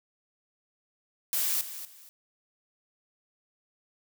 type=noise with echo; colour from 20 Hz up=blue; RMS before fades=-28 dBFS; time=1.33-1.61 s; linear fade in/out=0 ms; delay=240 ms; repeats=2; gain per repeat=-12 dB; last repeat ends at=2.09 s; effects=none